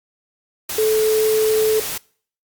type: tone in noise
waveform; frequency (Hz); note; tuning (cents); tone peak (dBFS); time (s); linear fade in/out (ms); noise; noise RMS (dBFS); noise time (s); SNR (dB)
sine; 435.1; A4; -19; -14; 0.78-1.8; 5; white; -26; 0.69-1.98; +9
effects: noise-tail reverb RT60 0.5 s tail -24 dB re dry + Opus 48 kbps